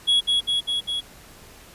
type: tone with echo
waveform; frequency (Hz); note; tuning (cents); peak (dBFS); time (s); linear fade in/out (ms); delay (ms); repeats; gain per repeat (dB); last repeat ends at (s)
triangle; 3342; G#7; +10; -14; 0.07-0.21; 20; 200; 4; -2; 1.01
effects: pink hiss -47 dBFS RMS until 1.74 s + resampled to 32000 Hz